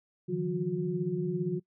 sine tone cluster, 148.4 / 163.4 / 181 / 361.8 Hz, D3 / E3 / F#3 / F#4, +18 / -15 / -38 / -39 cents, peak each -37 / -34 / -34 / -32 dBFS, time 0.28-1.6 s, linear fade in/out 20 ms, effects noise-tail reverb RT60 0.1 s tail -22 dB re dry

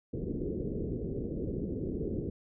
white low-pass noise, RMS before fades -35 dBFS, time 0.13-2.3 s, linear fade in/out 5 ms, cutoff 450 Hz, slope 48 dB/octave, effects none

